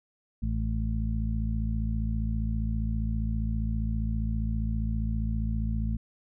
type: harmonic tone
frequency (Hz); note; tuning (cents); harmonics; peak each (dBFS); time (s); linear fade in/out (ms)
55; A1; 0; 1 / 2 / 3 / 4; -28 / -32 / -39 / -34; 0.42-5.97; 10
effects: none